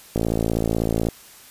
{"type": "click train", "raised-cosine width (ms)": 2, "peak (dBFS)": -8, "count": 53, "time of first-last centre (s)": [0.16, 1.087], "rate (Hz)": 56.1, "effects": ["white hiss -46 dBFS RMS until 1.5 s", "resampled to 32000 Hz"]}